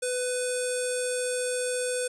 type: tone with low-pass filter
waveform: square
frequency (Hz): 499.2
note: B4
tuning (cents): +19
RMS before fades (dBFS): -29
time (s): 0.02-2.08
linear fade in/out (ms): 10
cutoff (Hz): 8800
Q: 10
effects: none